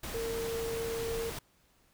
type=tone in noise; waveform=sine; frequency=457.8 Hz; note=A#4; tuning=31 cents flat; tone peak=-33 dBFS; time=0.14-1.3 s; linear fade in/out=5 ms; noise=pink; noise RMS=-40 dBFS; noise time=0.03-1.39 s; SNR=+4 dB; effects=pink hiss -68 dBFS RMS until 1.93 s